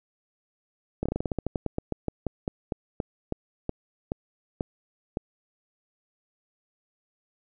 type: slowing click train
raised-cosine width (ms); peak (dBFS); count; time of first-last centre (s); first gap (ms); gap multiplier
2; -14; 24; 1.03-5.171; 26; 1.15
effects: none